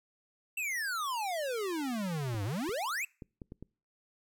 square exponential two-way sweep, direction down then up, 2727 to 95.9 to 2727 Hz, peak -33 dBFS, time 0.57-3.05 s, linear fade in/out 5 ms, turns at 2.44 s
clicks, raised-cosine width 3 ms, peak -31 dBFS, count 6, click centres 2.345 / 2.692 / 3.222 / 3.418 / 3.521 / 3.626 s
effects noise-tail reverb RT60 0.4 s tail -26 dB re dry

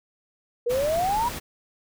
sine exponential sweep, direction up, 468.1 to 986 Hz, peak -21 dBFS, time 0.66-1.29 s, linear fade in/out 10 ms
pink noise, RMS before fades -34 dBFS, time 0.69-1.4 s, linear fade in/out 20 ms
effects none

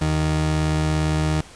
30% pulse tone pair together, 77.5 / 155 Hz, D#2 / D#3, -6 / -6 cents, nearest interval octave, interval 1200 cents, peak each -20 dBFS, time 0.01-1.41 s, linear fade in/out 5 ms, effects pink hiss -44 dBFS RMS until 1.55 s + resampled to 22050 Hz

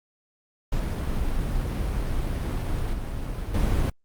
brown noise with level steps, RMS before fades -26 / -30 / -22 dBFS, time 0.72-3.9 s, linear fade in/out 5 ms, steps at 2.93 / 3.54 s, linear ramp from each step 5 ms, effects Opus 48 kbps

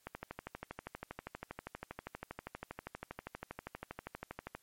click train, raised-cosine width 0.5 ms, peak -26 dBFS, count 57, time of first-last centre 0.07-4.55 s, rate 12.5 Hz, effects white hiss -71 dBFS RMS until 4.62 s + MP3 64 kbps

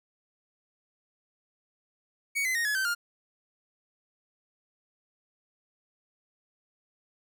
45% pulse tone with pitch steps, 2238 / 2040 / 1860.3 / 1696.1 / 1546.4 / 1409.9 Hz, C#7 / C7 / A#6 / G#6 / G6 / F6, +16 / -44 / -4 / +36 / -24 / +16 cents, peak -26 dBFS, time 2.35-2.95 s, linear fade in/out 20 ms, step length 100 ms, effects none

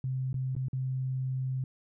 sine tone with dropouts, 130.5 Hz, C3, 4 cents flat, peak -29 dBFS, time 0.04-1.64 s, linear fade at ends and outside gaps 2 ms, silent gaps 0.33-0.342 / 0.552-0.564 / 0.684-0.731 s, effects none

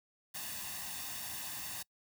white noise with comb filter, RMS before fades -42 dBFS, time 0.34-1.83 s, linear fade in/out 10 ms, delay 1.1 ms, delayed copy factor +0.65, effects noise-tail reverb RT60 0.1 s tail -25 dB re dry + high-pass 60 Hz 12 dB/octave

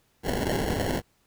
white noise with sample-and-hold, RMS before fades -27 dBFS, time 0.23-1.02 s, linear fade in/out 50 ms, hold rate 1225 Hz, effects pink hiss -67 dBFS RMS until 1.26 s

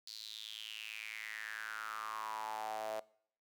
sawtooth tone with high-pass filter sweep, 109 Hz, A2, 16 cents flat, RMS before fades -44 dBFS, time 0.07-3 s, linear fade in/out 5 ms, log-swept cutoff 4500 to 620 Hz, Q 6.8, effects noise-tail reverb RT60 0.6 s tail -22 dB re dry

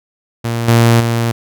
sawtooth tone with level steps, 116.54 Hz, A#2, in tune, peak -12 / -3 / -9 dBFS, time 0.44-1.32 s, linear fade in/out 10 ms, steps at 0.68 / 1 s, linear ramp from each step 5 ms, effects none

